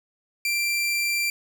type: tone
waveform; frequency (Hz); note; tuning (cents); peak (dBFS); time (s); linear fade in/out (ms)
sawtooth; 2359; D7; +7; -19; 0.45-1.3; 2
effects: none